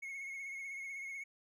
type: tone with vibrato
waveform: triangle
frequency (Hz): 2182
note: C#7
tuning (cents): -28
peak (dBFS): -40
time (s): 0.02-1.24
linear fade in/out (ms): 10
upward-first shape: sine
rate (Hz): 16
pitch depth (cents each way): 36
effects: none